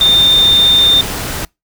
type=tone in noise; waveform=sine; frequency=3615 Hz; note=A7; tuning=46 cents sharp; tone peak=-6 dBFS; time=0.01-1.01 s; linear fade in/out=2 ms; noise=pink; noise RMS=-21 dBFS; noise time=0-1.45 s; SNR=+12 dB; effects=noise-tail reverb RT60 0.2 s tail -26 dB re dry